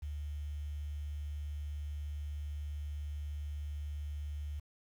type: tone with quantisation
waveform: sine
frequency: 73.6 Hz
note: D2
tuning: 4 cents sharp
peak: -37 dBFS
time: 0.02-4.6 s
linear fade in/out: 10 ms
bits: 10
effects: none